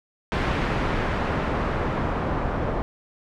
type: noise with low-pass filter sweep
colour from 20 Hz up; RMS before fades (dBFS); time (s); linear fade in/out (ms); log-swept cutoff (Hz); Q
pink; -25; 0.32-2.82; 0; 2300 to 1000; 0.85
effects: none